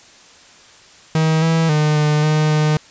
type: tone with pitch steps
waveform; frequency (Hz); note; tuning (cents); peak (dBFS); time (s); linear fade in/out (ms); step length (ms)
45% pulse; 158.8 / 163.2 / 151.7 / 150.5 / 153.6 / 152.7; D#3 / E3 / D#3 / D3 / D#3 / D#3; +36 / -17 / -44 / +43 / -22 / -32; -13; 1.15-2.77; 2; 270
effects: white hiss -45 dBFS RMS until 2.9 s + resampled to 16000 Hz